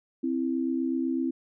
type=tone pair together; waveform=sine; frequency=261.6 / 329.6 Hz; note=C4 / E4; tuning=0 / 0 cents; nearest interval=major third; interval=400 cents; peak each=-27 / -29 dBFS; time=0.23-1.31 s; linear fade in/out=10 ms; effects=none